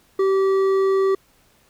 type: tone with hard clipping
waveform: triangle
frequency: 386.3 Hz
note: G4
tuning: 25 cents flat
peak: -17 dBFS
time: 0.19-1.15 s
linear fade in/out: 5 ms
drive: 11 dB
effects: pink hiss -58 dBFS RMS until 1.69 s